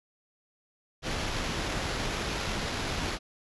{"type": "noise with sample-and-hold", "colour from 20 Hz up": "pink", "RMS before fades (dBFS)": -32, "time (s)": [1.02, 3.19], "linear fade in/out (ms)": 50, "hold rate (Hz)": 8820, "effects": ["resampled to 24000 Hz"]}